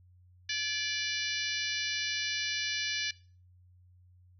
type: harmonic tone with a mistuned harmonic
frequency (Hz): 587.3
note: D5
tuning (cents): 0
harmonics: 3 / 4 / 5 / 6 / 7 / 8 / 9 / 10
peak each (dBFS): -37 / -38 / -39 / -40 / -40 / -41 / -42 / -42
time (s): 0.49-3.11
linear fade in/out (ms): 5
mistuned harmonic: 3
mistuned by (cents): -42
effects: noise-tail reverb RT60 0.4 s tail -20 dB re dry + added 90 Hz sine -57 dBFS peak until 4.39 s